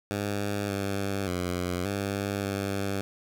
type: tone with pitch steps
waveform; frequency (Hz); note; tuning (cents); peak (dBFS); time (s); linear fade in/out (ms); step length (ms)
10% pulse; 101.6 / 98.9 / 89.6 / 99.8 / 98.7; G#2 / G2 / F2 / G2 / G2; -38 / +16 / +45 / +32 / +12; -20; 0.11-3.01; 0; 580
effects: none